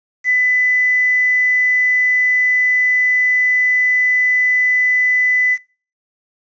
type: tone with quantisation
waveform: sine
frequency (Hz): 2000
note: B6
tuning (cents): +21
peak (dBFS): -11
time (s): 0.24-5.58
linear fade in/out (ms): 50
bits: 6
effects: noise-tail reverb RT60 0.4 s tail -26 dB re dry + resampled to 16000 Hz